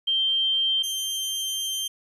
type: tone pair in turn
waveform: sine / sawtooth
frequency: 3148 / 3148 Hz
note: G7 / G7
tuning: +7 / +7 cents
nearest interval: unison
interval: 0 cents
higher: neither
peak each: -20 / -23 dBFS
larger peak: first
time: 0.07-0.83 / 0.83-1.88 s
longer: second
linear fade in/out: 10 ms
effects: resampled to 32000 Hz + 10-bit